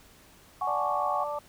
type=chord; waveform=sine; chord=F# suspended second; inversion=none; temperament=just; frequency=740 / 832.5 / 1110 Hz; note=F#5 / G#5 / C#6; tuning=0 / +4 / +2 cents; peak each=-31 / -33 / -30 dBFS; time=0.61-1.24 s; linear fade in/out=5 ms
type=harmonic tone; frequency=293.7 Hz; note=D4; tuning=in tune; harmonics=2 / 3 / 4; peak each=-33 / -35 / -36 dBFS; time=0.67-1.39 s; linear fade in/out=5 ms
effects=pink hiss -56 dBFS RMS until 1.48 s